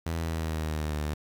sawtooth tone with pitch glide, 82.41 to 75.14 Hz, E2 to D2, 0 to +40 cents, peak -25 dBFS, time 0.06-1.14 s, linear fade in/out 5 ms, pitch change -160 cents, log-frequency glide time 0.21-0.99 s, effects 9-bit

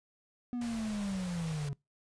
triangle linear sweep, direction down, 247.1 to 138.59 Hz, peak -31 dBFS, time 0.53-1.73 s, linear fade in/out 0 ms
pink band-stop noise, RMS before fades -46 dBFS, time 0.61-1.69 s, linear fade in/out 5 ms, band 160 to 420 Hz, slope 48 dB/octave
effects noise-tail reverb RT60 0.2 s tail -24 dB re dry + resampled to 22050 Hz

